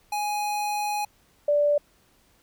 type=tone pair in turn; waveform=square / sine; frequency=832 / 585.1 Hz; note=G#5 / D5; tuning=+3 / -7 cents; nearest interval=tritone; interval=610 cents; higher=first; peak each=-26 / -18 dBFS; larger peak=second; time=0.12-1.05 / 1.48-1.78 s; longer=first; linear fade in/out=5 ms; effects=pink hiss -62 dBFS RMS until 2.42 s